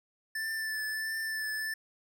square tone with vibrato, 1760 Hz, A6, in tune, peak -33 dBFS, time 0.35-1.74 s, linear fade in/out 5 ms, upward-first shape triangle, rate 1.5 Hz, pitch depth 25 cents each way, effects none

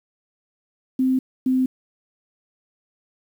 sine tone pair in turn, 259.9 / 258.3 Hz, C4 / C4, -11 / -22 cents, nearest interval unison, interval 11 cents, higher first, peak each -16 dBFS, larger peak neither, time 0.99-1.19 / 1.46-1.66 s, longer neither, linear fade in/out 5 ms, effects 8-bit

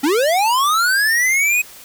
square linear sweep, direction up, 260 to 2535 Hz, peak -14 dBFS, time 0.03-1.62 s, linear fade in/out 10 ms, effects white hiss -40 dBFS RMS until 1.84 s

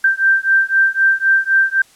sine beating tone pair, 1568 / 1571.9 Hz, G6 / G6, 0 / +4 cents, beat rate 3.9 Hz, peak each -14 dBFS, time 0.04-1.82 s, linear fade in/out 5 ms, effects white hiss -49 dBFS RMS until 1.95 s + low-pass 10000 Hz 12 dB/octave

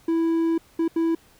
triangle tone bursts at uneven times, 329.6 Hz, E4, in tune, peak -17 dBFS, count 3, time 0.08-0.58 / 0.79-0.88 / 0.96-1.15 s, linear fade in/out 5 ms, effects pink hiss -56 dBFS RMS until 1.39 s

